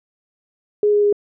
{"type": "tone with pitch steps", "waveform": "sine", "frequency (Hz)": [416.5, 413.6, 410.8], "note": ["G#4", "G#4", "G#4"], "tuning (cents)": [5, -7, -19], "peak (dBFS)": -12, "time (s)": [0.83, 1.127], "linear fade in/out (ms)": 2, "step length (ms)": 99, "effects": []}